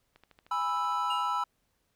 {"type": "click train", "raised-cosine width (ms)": 0.3, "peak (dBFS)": -38, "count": 11, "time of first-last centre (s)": [0.16, 0.923], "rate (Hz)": 13.1}
{"type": "chord", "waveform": "triangle", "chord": "E major", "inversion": "first", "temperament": "just", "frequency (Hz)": [824.1, 988.9, 1318.5], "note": ["G#5", "B5", "E6"], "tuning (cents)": [-14, 2, 0], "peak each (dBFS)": [-34, -29, -29], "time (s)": [0.51, 1.44], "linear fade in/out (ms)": 5}
{"type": "tone with exponential decay", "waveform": "triangle", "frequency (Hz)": 2846, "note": "F7", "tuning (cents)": 32, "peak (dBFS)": -30, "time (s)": [1.1, 1.44], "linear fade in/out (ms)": 5, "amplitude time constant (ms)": 73}
{"effects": ["pink hiss -75 dBFS RMS until 1.95 s"]}